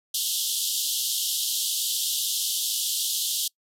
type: band-pass noise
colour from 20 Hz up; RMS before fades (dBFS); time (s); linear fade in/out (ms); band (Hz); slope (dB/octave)
pink; -27; 0.14-3.48; 5; 3000 to 15000; 96
effects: noise-tail reverb RT60 0.1 s tail -26 dB re dry